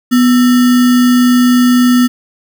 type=tone with sample-and-hold; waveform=sine; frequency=246.9 Hz; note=B3; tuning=in tune; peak=-5 dBFS; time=0.11-2.08 s; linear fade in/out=20 ms; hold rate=1575 Hz; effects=none